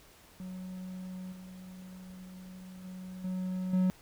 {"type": "tone with level steps", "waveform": "triangle", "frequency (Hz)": 184.8, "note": "F#3", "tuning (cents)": -2, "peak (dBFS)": [-37, -43, -39, -30, -22], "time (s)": [0.4, 3.9], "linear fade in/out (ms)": 0, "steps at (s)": [1.32, 2.84, 3.24, 3.73], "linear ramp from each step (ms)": 5, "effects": ["pink hiss -58 dBFS RMS until 4.01 s"]}